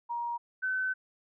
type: tone pair in turn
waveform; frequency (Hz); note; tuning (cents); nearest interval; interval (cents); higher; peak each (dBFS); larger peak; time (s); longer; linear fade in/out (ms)
sine; 946 / 1520.4; A#5 / F#6; +25 / +47; minor sixth; 822; second; -31 / -28; second; 0.09-0.38 / 0.62-0.94; second; 20
effects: none